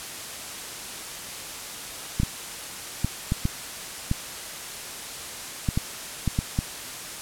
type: clicks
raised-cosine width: 5 ms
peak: -10 dBFS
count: 11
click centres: 2.2 / 2.233 / 3.046 / 3.321 / 3.454 / 4.114 / 5.688 / 5.775 / 6.277 / 6.389 / 6.589 s
effects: white hiss -36 dBFS RMS until 7.21 s + low-pass 11000 Hz 12 dB/octave